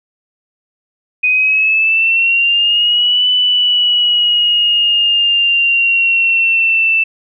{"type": "exponential two-way sweep", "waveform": "sine", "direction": "up then down", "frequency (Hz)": [2489, 2992, 2653], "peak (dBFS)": -9, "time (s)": [1.23, 7.04], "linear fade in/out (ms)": 10, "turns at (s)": 3.29, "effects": []}